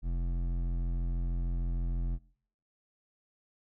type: tone with hard clipping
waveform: triangle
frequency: 43.17 Hz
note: F1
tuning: 19 cents flat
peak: -31 dBFS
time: 0.02-2.19 s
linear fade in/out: 50 ms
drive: 15 dB
effects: noise-tail reverb RT60 0.7 s tail -26 dB re dry